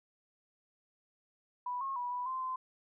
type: tone with pitch steps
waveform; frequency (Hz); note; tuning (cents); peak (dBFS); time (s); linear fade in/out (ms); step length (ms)
sine; 986 / 1083 / 977 / 986 / 1040 / 1032; B5 / C#6 / B5 / B5 / C6 / C6; -3 / -41 / -19 / -3 / -11 / -24; -34; 1.66-2.56; 5; 150
effects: none